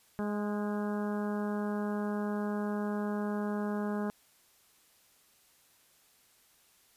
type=harmonic tone with a mistuned harmonic; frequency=207.7 Hz; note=G#3; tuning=in tune; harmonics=1 / 2 / 3 / 4 / 5 / 6 / 7 / 8; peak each=-32 / -38 / -42 / -44 / -46 / -48 / -49 / -50 dBFS; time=0.19-4.1 s; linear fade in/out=0 ms; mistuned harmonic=8; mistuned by=-31 cents; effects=white hiss -65 dBFS RMS until 6.96 s + resampled to 32000 Hz